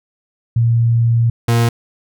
sine / 40% pulse tone pair in turn, 116.54 / 117.13 Hz, A#2 / A#2, 0 / +9 cents, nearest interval unison, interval 9 cents, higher second, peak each -10 dBFS, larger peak neither, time 0.56-1.3 / 1.48-1.69 s, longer first, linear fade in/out 5 ms, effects none

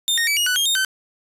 sawtooth tone with pitch steps, 3621 / 1851 / 2297 / 2880 / 1487 / 3224 / 3683 / 1536 Hz, A7 / A#6 / D7 / F#7 / F#6 / G7 / A#7 / G6, +49 / -13 / -39 / -47 / +8 / +48 / -22 / -36 cents, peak -14 dBFS, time 0.08-0.848 s, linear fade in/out 0 ms, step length 96 ms, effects resampled to 32000 Hz

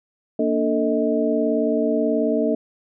sine tone cluster, 233.8 / 292.3 / 444.6 / 630 Hz, A#3 / D4 / A4 / D#5, +5 / -8 / +18 / +21 cents, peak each -23 dBFS, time 0.39-2.55 s, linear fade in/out 5 ms, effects none

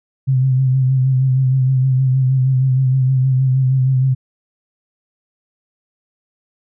sine tone with vibrato, 130.81 Hz, C3, in tune, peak -11 dBFS, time 0.27-4.15 s, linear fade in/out 20 ms, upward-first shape sine, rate 6.4 Hz, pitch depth 39 cents each way, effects none

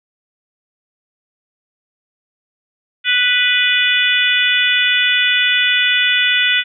harmonic tone, 493.9 Hz, B4, in tune, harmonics 3 / 4 / 5 / 6 / 7, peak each -18 / -18 / -18 / -18 / -18 dBFS, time 3.04-6.64 s, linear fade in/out 50 ms, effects none

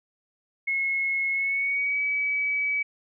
sine tone with pitch glide, 2175 to 2283 Hz, C#7 to D7, -33 to -50 cents, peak -23 dBFS, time 0.67-2.83 s, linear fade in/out 10 ms, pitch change +83 cents, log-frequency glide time 1.32-2.01 s, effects none

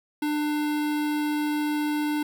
square tone with notch filter, 298.8 Hz, D4, 30 cents sharp, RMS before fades -26 dBFS, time 0.22-2.23 s, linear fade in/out 5 ms, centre 6500 Hz, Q 1.6, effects 10-bit

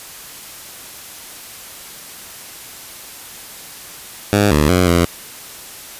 10% pulse tone with pitch steps, 102.4 / 74.5 / 90.5 / 86 Hz, G#2 / D2 / F#2 / F2, -24 / +25 / -38 / -26 cents, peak -3 dBFS, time 4.33-5.05 s, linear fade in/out 0 ms, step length 180 ms, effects white hiss -35 dBFS RMS until 5.99 s + resampled to 32000 Hz

